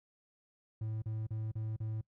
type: tone bursts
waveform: triangle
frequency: 109.6 Hz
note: A2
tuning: 6 cents flat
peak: -33 dBFS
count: 5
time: 0.81-2.012 s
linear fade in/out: 5 ms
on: 210 ms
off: 38 ms
effects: noise-tail reverb RT60 0.1 s tail -23 dB re dry